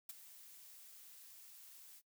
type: noise with ADSR envelope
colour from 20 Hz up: blue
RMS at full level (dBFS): -44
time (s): 0.09-2.02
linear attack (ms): 5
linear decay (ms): 20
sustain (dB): -14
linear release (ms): 51
effects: noise-tail reverb RT60 0.1 s tail -21 dB re dry